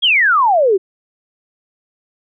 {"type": "exponential sweep", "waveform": "sine", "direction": "down", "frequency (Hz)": [3393, 360.9], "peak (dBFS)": -9, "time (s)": [0.02, 0.78], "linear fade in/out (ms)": 20, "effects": []}